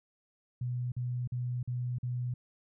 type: tone bursts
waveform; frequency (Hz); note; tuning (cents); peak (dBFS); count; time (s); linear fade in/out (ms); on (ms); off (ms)
sine; 123.47; B2; 0; -31; 5; 0.61-2.34; 5; 310; 45
effects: none